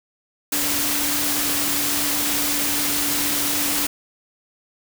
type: tone in noise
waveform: sine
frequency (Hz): 290.2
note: D4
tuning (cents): -21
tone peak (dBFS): -30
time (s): 0.52-3.87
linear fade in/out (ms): 5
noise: white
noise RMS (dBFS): -22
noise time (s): 0.52-3.87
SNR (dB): -11
effects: none